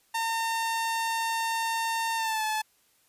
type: tone with pitch glide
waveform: sawtooth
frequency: 909 to 864.9 Hz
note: A#5 to A5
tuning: -44 to -30 cents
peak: -23 dBFS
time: 0.14-2.62 s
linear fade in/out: 10 ms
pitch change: -86 cents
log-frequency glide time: 2.16-2.44 s
effects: white hiss -66 dBFS RMS until 3.08 s + resampled to 32000 Hz